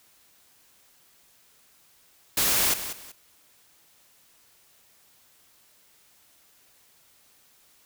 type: noise with echo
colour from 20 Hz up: white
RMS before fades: -23 dBFS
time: 2.37-2.74 s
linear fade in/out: 5 ms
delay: 190 ms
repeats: 2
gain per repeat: -11 dB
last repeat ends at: 3.12 s
effects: white hiss -60 dBFS RMS until 7.85 s